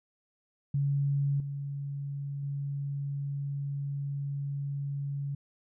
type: tone with level steps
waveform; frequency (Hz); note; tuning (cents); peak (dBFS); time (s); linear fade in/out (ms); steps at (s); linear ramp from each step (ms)
sine; 140.8; C#3; +27; -25 / -33 / -31; 0.74-5.35; 5; 1.4 / 2.43; 2
effects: none